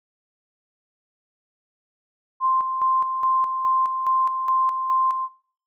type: tone with tremolo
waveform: sine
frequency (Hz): 1046.5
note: C6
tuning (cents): 0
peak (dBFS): -17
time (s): 2.4-5.29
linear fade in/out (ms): 50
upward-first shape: square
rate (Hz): 2.4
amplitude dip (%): 50
effects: noise-tail reverb RT60 0.5 s tail -18 dB re dry